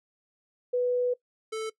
sine / square tone pair in turn, 493.7 / 439.8 Hz, B4 / A4, -1 / -1 cents, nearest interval major second, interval 200 cents, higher first, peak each -23 / -31 dBFS, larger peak first, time 0.73-1.14 / 1.52-1.7 s, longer first, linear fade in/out 10 ms, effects noise-tail reverb RT60 0.1 s tail -20 dB re dry + resampled to 24000 Hz

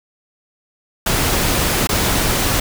pink noise with dropouts, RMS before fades -17 dBFS, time 1.06-2.6 s, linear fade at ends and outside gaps 5 ms, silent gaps 1.872-1.89 s, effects none

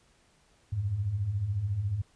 sine beating tone pair, 89.3 / 103.3 Hz, F2 / G#2, +39 / -9 cents, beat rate 14 Hz, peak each -36 / -28 dBFS, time 0.72-2.02 s, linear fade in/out 10 ms, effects pink hiss -65 dBFS RMS until 2.15 s + resampled to 22050 Hz

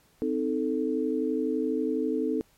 sine chord, A diminished, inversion first, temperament equal with one note detuned, 259.1 / 311.1 / 440 Hz, C4 / Eb4 / A4, -17 / 0 / 0 cents, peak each -29 dBFS, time 0.22-2.41 s, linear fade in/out 0 ms, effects pink hiss -63 dBFS RMS until 2.57 s + MP3 64 kbps

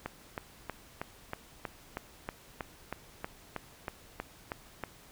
click train, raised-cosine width 0.5 ms, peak -20 dBFS, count 16, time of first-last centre 0.06-4.837 s, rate 3.14 Hz, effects pink hiss -56 dBFS RMS until 5.11 s

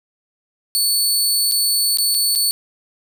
20% pulse tone with dropouts, 4450 Hz, C#8, 6 cents sharp, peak -9 dBFS, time 0.75-2.51 s, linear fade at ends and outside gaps 0 ms, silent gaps 1.514-1.52 / 1.972-1.985 / 2.144-2.148 / 2.352-2.358 s, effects none

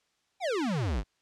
square exponential sweep, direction down, 820 to 44.15 Hz, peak -28 dBFS, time 0.4-1.04 s, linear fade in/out 50 ms, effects white hiss -73 dBFS RMS until 1.21 s + low-pass 6000 Hz 12 dB/octave

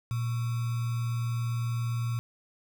sine tone with sample-and-hold, 117.5 Hz, A#2, 14 cents sharp, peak -27 dBFS, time 0.11-2.19 s, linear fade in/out 0 ms, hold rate 1225 Hz, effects none

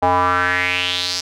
square tone with band-pass filter sweep, 90.1 Hz, F#2, 45 cents flat, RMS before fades -18 dBFS, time 0.02-1.21 s, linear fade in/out 10 ms, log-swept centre 790 to 5300 Hz, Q 4.1, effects none

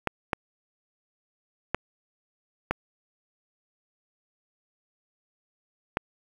clicks, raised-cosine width 0.5 ms, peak -9 dBFS, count 5, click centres 0.073 / 0.332 / 1.746 / 2.71 / 5.971 s, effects 7-bit

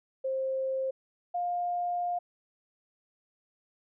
sine tone pair in turn, 529 / 706.1 Hz, C5 / F5, +19 / +19 cents, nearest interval perfect fourth, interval 500 cents, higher second, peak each -28 dBFS, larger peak neither, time 0.24-0.91 / 1.34-2.19 s, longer second, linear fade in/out 10 ms, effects none

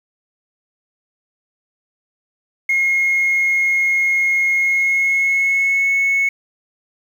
sine tone with pitch glide, 2153 to 2200 Hz, C7 to C#7, +49 to -14 cents, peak -12 dBFS, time 2.69-6.29 s, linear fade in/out 5 ms, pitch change +37 cents, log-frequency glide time 4.56-5.89 s, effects tanh soft clip ceiling -10 dBFS + 7-bit

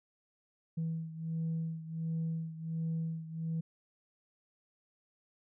sine beating tone pair, 162.3 / 163.7 Hz, E3 / E3, -27 / -12 cents, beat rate 1.4 Hz, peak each -34 / -38 dBFS, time 0.77-3.61 s, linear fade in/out 10 ms, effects tanh soft clip ceiling -29 dBFS

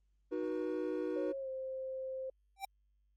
triangle chord, B major, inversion first, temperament equal with one note detuned, 311.1 / 370 / 482.9 Hz, D#4 / F#4 / B4, 0 / 0 / -39 cents, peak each -37 dBFS, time 0.31-1.33 s, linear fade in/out 20 ms
sine tone with pitch glide, 543 to 525.1 Hz, C#5 to C5, -36 to +6 cents, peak -38 dBFS, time 1.16-2.3 s, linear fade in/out 5 ms, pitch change -58 cents, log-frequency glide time 1.39-1.49 s
square tone with exponential growth, 780 Hz, G5, 9 cents flat, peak -35 dBFS, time 2.56-2.65 s, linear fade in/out 5 ms, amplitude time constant 18 ms
effects added 50 Hz sine -70 dBFS peak until 3.16 s + Opus 24 kbps

